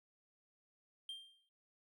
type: tone with exponential decay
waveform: triangle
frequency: 3178 Hz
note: G7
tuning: 23 cents sharp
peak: -40 dBFS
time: 1.09-1.49 s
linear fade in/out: 2 ms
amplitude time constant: 85 ms
effects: none